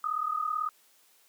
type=tone pair together; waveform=sine; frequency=1228 / 1266.2 Hz; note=D#6 / D#6; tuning=-23 / +30 cents; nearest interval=minor second; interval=53 cents; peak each=-30 / -32 dBFS; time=0.04-0.69 s; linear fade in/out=2 ms; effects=white hiss -63 dBFS RMS until 1.28 s + high-pass 300 Hz 12 dB/octave